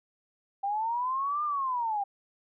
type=linear two-way sweep; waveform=sine; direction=up then down; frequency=782 to 1213 to 782 Hz; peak=-27 dBFS; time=0.63-2.04 s; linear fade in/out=10 ms; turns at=1.44 s; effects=none